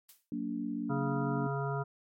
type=noise with exponential decay; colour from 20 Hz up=blue; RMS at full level=-50 dBFS; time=0.09-0.3 s; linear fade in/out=1 ms; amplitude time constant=45 ms
type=chord; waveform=sine; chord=Gb augmented; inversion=none; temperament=just; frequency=185 / 231.2 / 289.1 Hz; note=Gb3 / Bb3 / D4; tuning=0 / -14 / -27 cents; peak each=-41 / -36 / -36 dBFS; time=0.32-1.47 s; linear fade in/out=2 ms
type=harmonic tone; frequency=138.59 Hz; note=C#3; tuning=in tune; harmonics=1 / 3 / 5 / 7 / 9 / 10; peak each=-33 / -38 / -40 / -41 / -43 / -43 dBFS; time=0.89-1.84 s; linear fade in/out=20 ms
effects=MP3 64 kbps